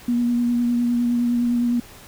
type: tone with vibrato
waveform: sine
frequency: 240 Hz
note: B3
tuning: 49 cents flat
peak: -17 dBFS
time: 0.08-1.8 s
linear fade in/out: 5 ms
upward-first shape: triangle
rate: 9.8 Hz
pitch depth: 21 cents each way
effects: pink hiss -44 dBFS RMS until 2.07 s